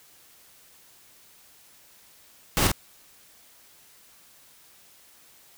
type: noise with echo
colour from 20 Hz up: pink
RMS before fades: -22 dBFS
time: 2.57-2.67 s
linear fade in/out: 0 ms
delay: 46 ms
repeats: 1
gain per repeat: -3 dB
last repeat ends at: 2.716 s
effects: white hiss -55 dBFS RMS until 5.57 s